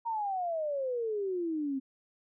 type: exponential sweep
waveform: sine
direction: down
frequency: 942 to 261.6 Hz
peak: -30 dBFS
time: 0.05-1.8 s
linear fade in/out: 20 ms
effects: none